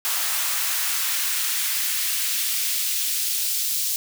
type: noise with high-pass filter sweep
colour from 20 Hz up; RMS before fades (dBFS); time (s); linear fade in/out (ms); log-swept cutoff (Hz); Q
white; -24; 0.05-3.96; 0; 920 to 4300; 0.9
effects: none